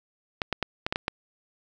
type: clicks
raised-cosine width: 0.3 ms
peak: -10 dBFS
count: 7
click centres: 0.418 / 0.527 / 0.627 / 0.865 / 0.925 / 0.959 / 1.081 s
effects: none